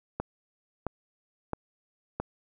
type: click train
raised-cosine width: 1 ms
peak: -16 dBFS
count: 4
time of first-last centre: 0.2-2.2 s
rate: 1.5 Hz
effects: none